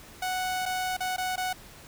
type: tone with dropouts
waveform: sawtooth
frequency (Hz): 740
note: F#5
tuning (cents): 0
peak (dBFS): -24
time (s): 0.22-1.53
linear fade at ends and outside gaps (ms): 5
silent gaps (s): 0.656-0.66 / 0.968-1.004 / 1.164-1.18 / 1.359-1.377
effects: pink hiss -49 dBFS RMS until 1.87 s